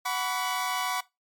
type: chord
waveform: sawtooth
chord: F# suspended fourth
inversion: none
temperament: equal with one note detuned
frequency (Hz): 740 / 987.8 / 1136.6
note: F#5 / B5 / C#6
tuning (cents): 0 / 0 / +43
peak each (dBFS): -28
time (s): 0.05-1.01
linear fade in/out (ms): 10
effects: noise-tail reverb RT60 0.2 s tail -19 dB re dry + MP3 96 kbps